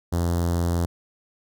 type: tone with notch filter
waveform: sawtooth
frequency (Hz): 85.8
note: F2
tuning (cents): -30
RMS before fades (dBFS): -23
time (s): 0.12-0.86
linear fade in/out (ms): 10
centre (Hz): 2400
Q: 0.59
effects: none